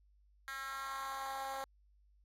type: tone with high-pass filter sweep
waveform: 10% pulse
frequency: 270 Hz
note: C#4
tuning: 45 cents flat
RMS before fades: -42 dBFS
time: 0.48-1.64 s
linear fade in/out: 0 ms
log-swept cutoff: 1600 to 650 Hz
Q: 2.8
effects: added 50 Hz sine -65 dBFS peak until 2.24 s + AAC 64 kbps